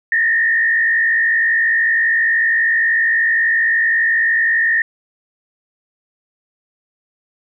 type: tone with frequency modulation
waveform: sine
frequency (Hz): 1831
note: A#6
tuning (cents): -32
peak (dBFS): -12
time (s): 0.12-4.82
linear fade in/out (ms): 2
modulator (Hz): 56.4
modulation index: 1.1
effects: none